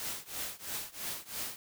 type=noise with tremolo; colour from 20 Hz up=white; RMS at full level=-36 dBFS; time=0-1.56 s; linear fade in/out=0 ms; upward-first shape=triangle; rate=3 Hz; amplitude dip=95%; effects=none